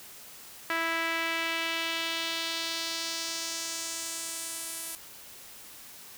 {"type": "tone with band-pass filter sweep", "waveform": "sawtooth", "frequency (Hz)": 329.6, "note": "E4", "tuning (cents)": 0, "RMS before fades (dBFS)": -33, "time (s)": [0.7, 4.95], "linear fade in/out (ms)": 0, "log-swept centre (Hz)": [1800, 11000], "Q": 1.7, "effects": ["white hiss -48 dBFS RMS until 6.17 s"]}